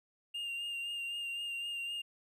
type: tone with vibrato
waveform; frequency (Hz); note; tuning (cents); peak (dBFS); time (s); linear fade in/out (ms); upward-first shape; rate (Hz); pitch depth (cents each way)
triangle; 2800; F7; +4; -35; 0.34-2.02; 10; sine; 3.9; 24
effects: none